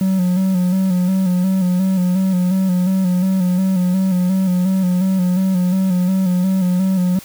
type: tone with vibrato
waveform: triangle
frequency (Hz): 185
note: F#3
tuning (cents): 0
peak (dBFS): -11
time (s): 0.01-7.19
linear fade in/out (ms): 2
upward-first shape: square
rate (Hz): 2.8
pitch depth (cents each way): 45
effects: white hiss -39 dBFS RMS until 7.24 s